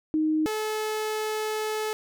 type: tone pair in turn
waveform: sine / sawtooth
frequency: 311.1 / 431.4 Hz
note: D#4 / A4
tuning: 0 / -34 cents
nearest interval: tritone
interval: 566 cents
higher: second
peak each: -21 / -23 dBFS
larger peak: first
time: 0.14-0.46 / 0.46-1.93 s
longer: second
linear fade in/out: 0 ms
effects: none